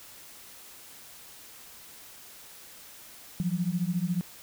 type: beating tone pair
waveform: sine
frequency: 169.9 / 183.9 Hz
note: F3 / F#3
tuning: -47 / -10 cents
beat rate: 14 Hz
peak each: -29 dBFS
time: 3.4-4.21 s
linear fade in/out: 0 ms
effects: white hiss -49 dBFS RMS until 4.42 s